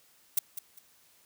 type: noise with echo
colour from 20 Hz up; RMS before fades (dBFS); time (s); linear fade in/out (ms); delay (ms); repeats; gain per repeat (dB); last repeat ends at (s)
violet; -24; 0.37-0.39; 5; 200; 2; -12; 0.79
effects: white hiss -63 dBFS RMS until 1.25 s + high-pass 60 Hz 12 dB/octave